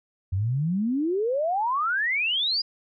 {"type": "exponential sweep", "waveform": "sine", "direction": "up", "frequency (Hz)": [88.8, 4980], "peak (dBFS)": -22, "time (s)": [0.32, 2.62], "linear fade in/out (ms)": 10, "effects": []}